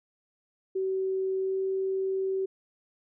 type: tone with pitch glide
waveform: sine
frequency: 380.5 to 382.9 Hz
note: F#4 to G4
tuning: +48 to -41 cents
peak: -26 dBFS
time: 0.75-2.46 s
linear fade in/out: 10 ms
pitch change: +11 cents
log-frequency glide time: 1.38-1.59 s
effects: none

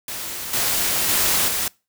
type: noise with level steps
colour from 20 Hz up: white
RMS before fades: -30 / -21 / -19 / -23 dBFS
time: 0.08-1.68 s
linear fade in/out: 2 ms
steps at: 0.53 / 1.09 / 1.48 s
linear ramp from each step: 5 ms
effects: noise-tail reverb RT60 0.3 s tail -25 dB re dry

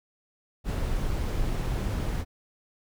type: noise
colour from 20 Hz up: brown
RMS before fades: -28 dBFS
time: 0.64-2.25 s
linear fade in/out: 50 ms
effects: none

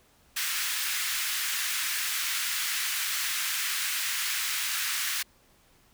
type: high-pass noise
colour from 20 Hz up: pink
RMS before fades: -30 dBFS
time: 0.36-5.23 s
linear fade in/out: 10 ms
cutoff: 1500 Hz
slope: 24 dB/octave
effects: pink hiss -62 dBFS RMS until 5.93 s

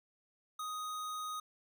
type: tone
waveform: square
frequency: 1248 Hz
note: D#6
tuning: 5 cents sharp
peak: -39 dBFS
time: 0.59-1.4 s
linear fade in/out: 5 ms
effects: none

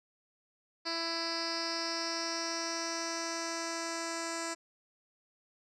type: tone with low-pass filter sweep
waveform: 10% pulse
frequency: 331.9 Hz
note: E4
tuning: 12 cents sharp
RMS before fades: -36 dBFS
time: 0.85-4.55 s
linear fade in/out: 20 ms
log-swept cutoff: 4700 to 7100 Hz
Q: 6.6
effects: none

